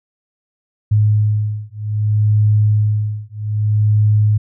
sine beating tone pair, 105.6 / 106.23 Hz, G#2 / G#2, +29 / +40 cents, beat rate 0.63 Hz, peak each -15 dBFS, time 0.91-4.38 s, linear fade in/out 10 ms, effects none

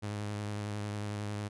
sawtooth tone with vibrato, 103.9 Hz, G#2, 1 cent sharp, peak -31 dBFS, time 0.02-1.49 s, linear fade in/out 20 ms, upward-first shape sine, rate 11 Hz, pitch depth 24 cents each way, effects resampled to 24000 Hz

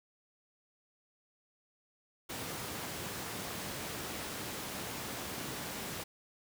pink high-pass noise, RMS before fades -41 dBFS, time 2.29-6.04 s, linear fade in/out 10 ms, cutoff 110 Hz, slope 12 dB/octave, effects none

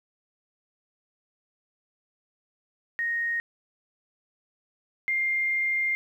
sine tone pair in turn, 1864.7 / 2109 Hz, A#6 / C7, 0 / +13 cents, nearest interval major second, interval 213 cents, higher second, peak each -25 / -23 dBFS, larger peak second, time 2.99-3.4 / 5.08-5.95 s, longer second, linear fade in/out 0 ms, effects 10-bit

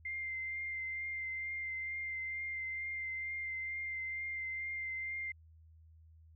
sine tone with vibrato, 2093 Hz, C7, in tune, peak -37 dBFS, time 0.05-5.32 s, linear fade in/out 5 ms, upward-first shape triangle, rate 2.2 Hz, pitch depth 19 cents each way, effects added 80 Hz sine -57 dBFS peak until 6.35 s

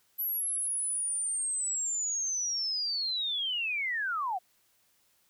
sine linear sweep, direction down, 11840 to 691 Hz, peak -29 dBFS, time 0.18-4.39 s, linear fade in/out 20 ms, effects white hiss -69 dBFS RMS until 5.29 s

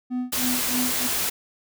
triangle tone with tremolo, 250 Hz, B3, 21 cents sharp, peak -21 dBFS, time 0.1-1.08 s, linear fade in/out 20 ms, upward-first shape sine, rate 3.2 Hz, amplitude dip 100%
white noise, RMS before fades -25 dBFS, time 0.32-1.3 s, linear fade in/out 10 ms
effects none

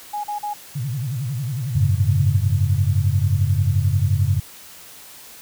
sine tone bursts, 830.6 Hz, G#5, in tune, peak -23 dBFS, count 3, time 0.13-0.538 s, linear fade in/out 10 ms, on 110 ms, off 39 ms
sine tone with vibrato, 129.3 Hz, C3, 20 cents flat, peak -22 dBFS, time 0.75-2.51 s, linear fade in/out 10 ms, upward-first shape sine, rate 11 Hz, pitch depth 240 cents each way
sine chord, F# suspended second, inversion none, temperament equal, 92.5 / 103.83 / 138.59 Hz, F#2 / G#2 / C#3, 0 / 0 / 0 cents, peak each -19 / -19 / -22 dBFS, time 1.75-4.4 s, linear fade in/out 10 ms
effects white hiss -42 dBFS RMS until 5.41 s

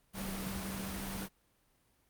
sine tone in noise, 193 Hz, G3, 27 cents flat, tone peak -40 dBFS, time 0.13-1.29 s, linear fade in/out 50 ms, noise pink, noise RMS -41 dBFS, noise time 0.13-1.29 s, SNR -2 dB, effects pink hiss -72 dBFS RMS until 2.09 s + Opus 32 kbps

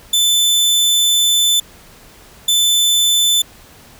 sawtooth tone pair in turn, 3520 / 3520 Hz, A7 / A7, 0 / 0 cents, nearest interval unison, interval 0 cents, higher neither, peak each -8 dBFS, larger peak neither, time 0.13-1.6 / 2.48-3.42 s, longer first, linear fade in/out 5 ms, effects pink hiss -43 dBFS RMS until 3.99 s

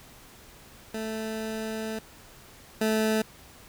20% pulse tone pair in turn, 220 / 218.4 Hz, A3 / A3, 0 / -13 cents, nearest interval unison, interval 13 cents, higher first, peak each -26 / -18 dBFS, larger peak second, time 0.94-1.99 / 2.81-3.22 s, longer first, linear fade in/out 5 ms, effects pink hiss -51 dBFS RMS until 3.68 s

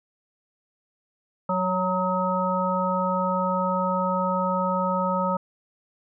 harmonic tone with a mistuned harmonic, 185 Hz, F#3, in tune, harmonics 1 / 3 / 5 / 7, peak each -27 / -27 / -27 / -27 dBFS, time 1.49-5.37 s, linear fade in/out 5 ms, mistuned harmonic 7, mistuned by -31 cents, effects none

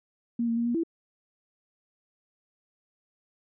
sine tone with pitch steps, 235 / 230.6 / 234.8 / 238.4 / 331.5 Hz, A#3 / A#3 / A#3 / A#3 / E4, +14 / -19 / +13 / +39 / +10 cents, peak -24 dBFS, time 0.39-0.835 s, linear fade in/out 5 ms, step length 89 ms, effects none

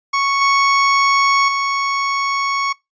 30% pulse tone with level steps, 1108.7 Hz, C#6, in tune, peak -12 / -9 / -14 dBFS, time 0.13-2.73 s, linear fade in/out 10 ms, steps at 0.41 / 1.48 s, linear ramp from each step 5 ms, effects noise-tail reverb RT60 0.2 s tail -24 dB re dry + resampled to 16000 Hz

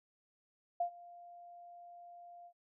sine tone with ADSR envelope, 698 Hz, F5, 1 cent flat, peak -29 dBFS, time 0.8-2.53 s, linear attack 6 ms, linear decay 92 ms, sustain -22 dB, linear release 70 ms, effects none

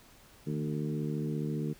harmonic tone with a mistuned harmonic, 75 Hz, D2, 37 cents sharp, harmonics 2 / 3 / 4 / 5 / 6, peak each -33 / -37 / -39 / -41 / -43 dBFS, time 0.46-1.74 s, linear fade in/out 20 ms, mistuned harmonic 2, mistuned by +36 cents, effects pink hiss -58 dBFS RMS until 1.79 s

